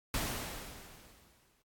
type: noise with exponential decay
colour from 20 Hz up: pink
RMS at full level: -33 dBFS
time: 0.14-1.62 s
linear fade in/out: 1 ms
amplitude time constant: 320 ms
effects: noise-tail reverb RT60 0.1 s tail -21 dB re dry + AAC 64 kbps